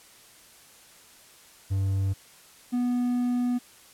triangle tone pair in turn, 97 / 245.3 Hz, G2 / B3, -18 / -12 cents, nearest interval octave + major third, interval 1606 cents, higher second, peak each -21 dBFS, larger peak neither, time 1.7-2.14 / 2.72-3.59 s, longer second, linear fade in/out 20 ms, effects white hiss -53 dBFS RMS until 3.93 s + low-pass 12000 Hz 12 dB/octave

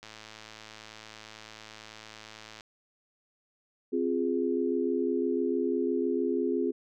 click train, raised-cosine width 0.2 ms, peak -28 dBFS, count 282, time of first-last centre 0.03-2.608 s, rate 109 Hz
sine chord, F minor, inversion second, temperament equal, 261.6 / 349.2 / 415.3 Hz, C4 / F4 / Ab4, 0 / 0 / 0 cents, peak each -30 dBFS, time 3.92-6.72 s, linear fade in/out 20 ms
effects none

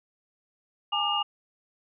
sine tone cluster, 824 / 898 / 1196 / 2842 Hz, G#5 / A5 / D6 / F7, -14 / +35 / +31 / +30 cents, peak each -30 / -35 / -30 / -27 dBFS, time 0.92-1.23 s, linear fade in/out 10 ms, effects none

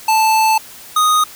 square tone pair in turn, 879 / 1243.1 Hz, A5 / D#6, -2 / -2 cents, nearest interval tritone, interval 600 cents, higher second, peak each -11 dBFS, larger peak neither, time 0.08-0.58 / 0.96-1.24 s, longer first, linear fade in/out 5 ms, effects white hiss -37 dBFS RMS until 1.35 s

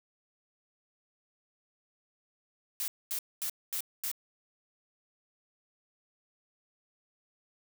blue noise bursts, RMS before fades -34 dBFS, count 5, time 2.8-4.115 s, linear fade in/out 0 ms, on 79 ms, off 230 ms, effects none

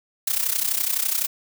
blue noise with amplitude modulation, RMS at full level -20 dBFS, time 0.27-1.27 s, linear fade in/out 5 ms, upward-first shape sine, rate 31.9 Hz, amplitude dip 80%, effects none

